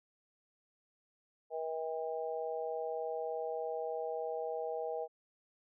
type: harmonic tone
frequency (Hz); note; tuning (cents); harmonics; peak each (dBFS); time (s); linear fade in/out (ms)
160.2; E3; -49; 3 / 4 / 5; -38 / -40 / -42; 1.5-5.08; 50
effects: none